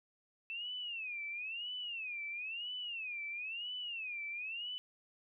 sine tone with vibrato, 2637 Hz, E7, in tune, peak -39 dBFS, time 0.5-4.78 s, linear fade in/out 0 ms, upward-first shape sine, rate 1 Hz, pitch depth 220 cents each way, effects none

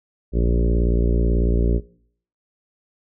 harmonic tone with a mistuned harmonic, 58.2 Hz, A#1, 2 cents flat, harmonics 1 / 2 / 3 / 4 / 5 / 6 / 7 / 8 / 9 / 10, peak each -17 / -27 / -26 / -29 / -30 / -29 / -29 / -36 / -38 / -39 dBFS, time 0.32-1.81 s, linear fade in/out 50 ms, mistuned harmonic 1, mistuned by -45 cents, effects noise-tail reverb RT60 0.6 s tail -21 dB re dry

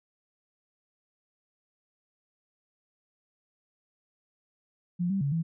sine tone with pitch steps, 176 / 195.1 / 140.8 / 164.5 Hz, F3 / G3 / C#3 / E3, +14 / -8 / +27 / -3 cents, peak -25 dBFS, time 4.99-5.43 s, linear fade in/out 20 ms, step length 110 ms, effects none

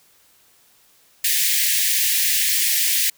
white high-pass noise, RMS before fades -19 dBFS, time 1.24-3.1 s, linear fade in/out 5 ms, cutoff 1700 Hz, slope 96 dB/octave, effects white hiss -56 dBFS RMS until 3.17 s

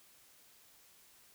silence, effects white hiss -63 dBFS RMS until 1.34 s

